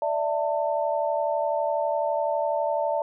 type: chord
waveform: sine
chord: D suspended second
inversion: none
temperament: equal with one note detuned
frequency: 587.3 / 659.3 / 895.4 Hz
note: D5 / E5 / A5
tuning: 0 / 0 / +30 cents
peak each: -26 / -27 / -28 dBFS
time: 0.02-3.02 s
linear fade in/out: 2 ms
effects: none